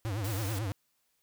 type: tone with vibrato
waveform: square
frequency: 103.83 Hz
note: G#2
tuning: in tune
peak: -32 dBFS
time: 0.05-0.72 s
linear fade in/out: 0 ms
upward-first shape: triangle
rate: 9.1 Hz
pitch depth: 220 cents each way
type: noise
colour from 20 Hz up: white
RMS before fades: -42 dBFS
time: 0.24-0.59 s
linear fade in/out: 5 ms
effects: white hiss -75 dBFS RMS until 1.22 s